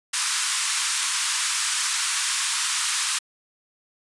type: band-pass noise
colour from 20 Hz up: white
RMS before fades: -25 dBFS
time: 0.13-3.19 s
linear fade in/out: 10 ms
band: 980 to 10000 Hz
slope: 48 dB/octave
effects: resampled to 24000 Hz